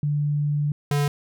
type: tone pair in turn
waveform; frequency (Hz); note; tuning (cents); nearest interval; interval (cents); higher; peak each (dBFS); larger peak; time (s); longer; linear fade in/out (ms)
sine / square; 146.83 / 144.56; D3 / D3; 0 / -27; unison; 27; first; -20 / -20; neither; 0.03-0.72 / 0.91-1.08; first; 2
effects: none